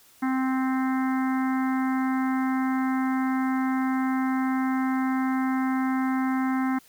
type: harmonic tone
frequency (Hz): 261.6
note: C4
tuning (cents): 0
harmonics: 1 / 3 / 4 / 5 / 6 / 7 / 8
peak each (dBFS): -23 / -33 / -35 / -37 / -39 / -40 / -41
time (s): 0.22-6.79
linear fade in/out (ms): 10
effects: white hiss -56 dBFS RMS until 6.88 s